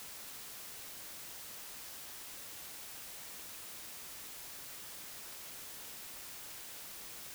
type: silence
effects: white hiss -48 dBFS RMS until 7.34 s